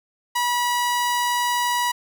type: tone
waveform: sawtooth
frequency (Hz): 971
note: B5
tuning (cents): -30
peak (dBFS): -16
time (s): 0.35-1.92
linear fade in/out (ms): 10
effects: none